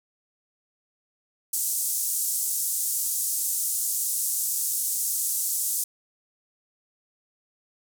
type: band-pass noise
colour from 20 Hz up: pink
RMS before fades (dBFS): -27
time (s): 1.53-5.84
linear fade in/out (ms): 5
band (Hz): 7200 to 15000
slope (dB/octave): 24
effects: none